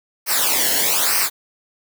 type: noise with flanger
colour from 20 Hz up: white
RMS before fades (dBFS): -18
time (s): 0.26-1.3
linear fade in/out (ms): 50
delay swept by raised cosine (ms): 0.28 to 0.84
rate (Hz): 1.1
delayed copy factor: -0.8
effects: none